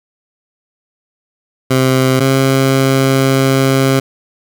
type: tone pair in turn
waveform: 15% pulse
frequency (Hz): 130.8 / 134.17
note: C3 / C3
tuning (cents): 0 / +44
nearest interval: unison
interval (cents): 44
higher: second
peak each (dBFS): -3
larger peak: neither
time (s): 1.7-2.2 / 2.2-4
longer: second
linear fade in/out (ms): 10
effects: none

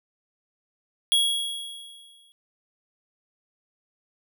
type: tone with exponential decay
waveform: square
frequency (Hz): 3322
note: G#7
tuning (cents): 0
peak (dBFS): -17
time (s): 1.12-2.32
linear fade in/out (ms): 0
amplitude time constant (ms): 260
effects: none

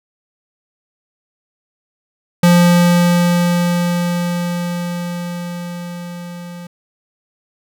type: tone with level ramp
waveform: square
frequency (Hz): 174.6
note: F3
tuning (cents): 0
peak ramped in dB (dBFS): -7 to -30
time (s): 2.43-6.67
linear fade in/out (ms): 5
effects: none

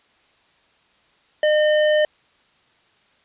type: tone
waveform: square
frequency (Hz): 608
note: D#5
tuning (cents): -40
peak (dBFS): -15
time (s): 1.43-2.05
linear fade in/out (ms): 2
effects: white hiss -59 dBFS RMS until 3.24 s + resampled to 8000 Hz

